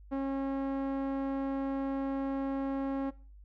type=tone with low-pass filter; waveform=sawtooth; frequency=272.2 Hz; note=C#4; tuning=31 cents flat; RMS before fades=-33 dBFS; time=0.11-3.11 s; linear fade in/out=20 ms; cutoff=1000 Hz; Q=0.63; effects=noise-tail reverb RT60 0.4 s tail -20 dB re dry + added 50 Hz sine -50 dBFS peak until 3.44 s